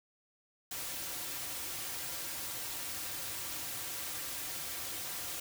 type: noise with comb filter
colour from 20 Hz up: white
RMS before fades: -40 dBFS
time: 0.71-5.4 s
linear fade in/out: 5 ms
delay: 4.7 ms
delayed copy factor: -0.55
effects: none